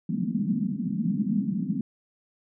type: band-pass noise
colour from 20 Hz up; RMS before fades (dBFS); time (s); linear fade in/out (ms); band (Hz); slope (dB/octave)
pink; -27; 0.09-1.81; 5; 170 to 240; 48
effects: none